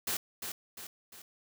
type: noise with echo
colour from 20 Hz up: white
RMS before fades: -33 dBFS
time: 0.07-0.17 s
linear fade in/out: 5 ms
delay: 350 ms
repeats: 3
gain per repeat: -6 dB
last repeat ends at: 1.22 s
effects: none